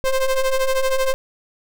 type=ring-modulated tone; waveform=square; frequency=261.6 Hz; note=C4; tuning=in tune; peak=-14 dBFS; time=0.04-1.14 s; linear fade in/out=0 ms; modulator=268 Hz; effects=none